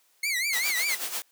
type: tone with vibrato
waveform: sawtooth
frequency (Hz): 2131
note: C7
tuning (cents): +31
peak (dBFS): -22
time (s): 0.23-0.95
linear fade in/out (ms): 5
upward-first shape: triangle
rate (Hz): 5.1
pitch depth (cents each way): 200
type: noise with tremolo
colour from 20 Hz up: white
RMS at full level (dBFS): -30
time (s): 0.53-1.22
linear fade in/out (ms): 0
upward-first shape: sine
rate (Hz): 8.3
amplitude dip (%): 65
effects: white hiss -65 dBFS RMS until 1.31 s + high-pass 400 Hz 12 dB/octave